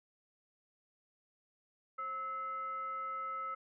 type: tone with frequency modulation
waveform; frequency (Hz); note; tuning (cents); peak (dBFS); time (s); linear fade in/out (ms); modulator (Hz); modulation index
sine; 1300; E6; -24; -37; 1.98-3.55; 10; 766; 0.36
effects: none